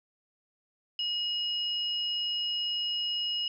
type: tone pair together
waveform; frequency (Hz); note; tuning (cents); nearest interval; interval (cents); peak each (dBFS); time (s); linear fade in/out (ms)
sine; 2890 / 5132; F#7 / E8; -41 / -47; minor seventh; 994; -29 / -37; 0.99-3.48; 2
effects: none

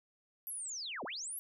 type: linear two-way sweep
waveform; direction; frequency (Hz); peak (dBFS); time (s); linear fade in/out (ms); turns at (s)
sine; down then up; 11840 to 178.4 to 11840; -39; 0.47-1.39; 0; 1.04
effects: none

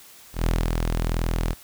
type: tone with ADSR envelope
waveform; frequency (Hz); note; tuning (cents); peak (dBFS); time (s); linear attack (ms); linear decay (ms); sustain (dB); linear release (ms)
sawtooth; 41.2; E1; 0; -15; 0.33-1.55; 120; 250; -3; 39
effects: white hiss -48 dBFS RMS until 1.63 s

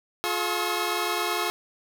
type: tone cluster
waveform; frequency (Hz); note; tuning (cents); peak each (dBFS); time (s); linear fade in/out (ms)
15% pulse; 352.8 / 426.3 / 1086 / 1289; F4 / G#4 / C#6 / E6; +18 / +45 / -36 / -39; -23 / -24 / -25 / -26; 0.24-1.5; 0
effects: none

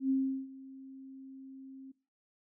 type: tone with ADSR envelope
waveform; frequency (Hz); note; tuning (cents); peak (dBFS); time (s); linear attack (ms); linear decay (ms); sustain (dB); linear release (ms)
sine; 266.8; C4; +34; -25; 0-1.92; 100; 370; -21; 10
effects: noise-tail reverb RT60 0.3 s tail -18 dB re dry

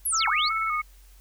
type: linear two-way sweep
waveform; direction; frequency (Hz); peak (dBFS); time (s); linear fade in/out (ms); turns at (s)
sine; down then up; 11840 to 775 to 4681; -23; 0.05-0.49; 10; 0.28
type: tone with vibrato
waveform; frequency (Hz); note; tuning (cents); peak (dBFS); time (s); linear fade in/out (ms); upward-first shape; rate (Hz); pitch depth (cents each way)
sine; 1275; D#6; +42; -25; 0.12-0.82; 20; square; 2.6; 60
type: tone with tremolo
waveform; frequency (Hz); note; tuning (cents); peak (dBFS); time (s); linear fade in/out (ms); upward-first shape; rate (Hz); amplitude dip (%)
sine; 2200; C#7; -14; -27; 0.2-0.82; 10; sine; 17; 45
effects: added 46 Hz sine -49 dBFS peak until 1.2 s + white hiss -59 dBFS RMS until 1.2 s

